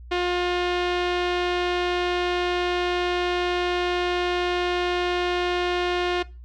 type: tone with low-pass filter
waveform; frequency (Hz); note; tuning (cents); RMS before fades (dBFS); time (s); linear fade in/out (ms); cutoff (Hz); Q
sawtooth; 355.6; F4; +31; -24; 0.11-6.23; 10; 3300; 1.7
effects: noise-tail reverb RT60 0.3 s tail -20 dB re dry + added 60 Hz sine -39 dBFS peak until 6.44 s